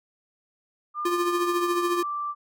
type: tone with pitch glide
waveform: sine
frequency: 1202 to 1173.2 Hz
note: D6 to D6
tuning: +40 to -2 cents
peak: -27 dBFS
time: 0.94-2.35 s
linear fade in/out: 50 ms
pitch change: -42 cents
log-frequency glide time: 1.35-2.04 s
type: tone with tremolo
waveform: square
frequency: 350.1 Hz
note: F4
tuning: 4 cents sharp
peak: -22 dBFS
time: 1.05-2.03 s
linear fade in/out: 5 ms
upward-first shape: triangle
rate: 14 Hz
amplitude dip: 60%
effects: none